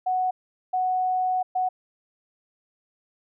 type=tone bursts at uneven times; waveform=sine; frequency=740 Hz; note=F#5; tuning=in tune; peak=-21 dBFS; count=3; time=0.06-0.31 / 0.73-1.43 / 1.55-1.69 s; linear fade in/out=10 ms; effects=none